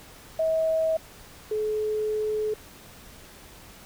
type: tone pair in turn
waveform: sine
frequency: 642 / 428.5 Hz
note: E5 / A4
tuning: -46 / -46 cents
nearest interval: perfect fifth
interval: 700 cents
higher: first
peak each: -21 / -24 dBFS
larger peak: first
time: 0.39-0.97 / 1.51-2.54 s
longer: second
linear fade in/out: 5 ms
effects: pink hiss -48 dBFS RMS until 3.85 s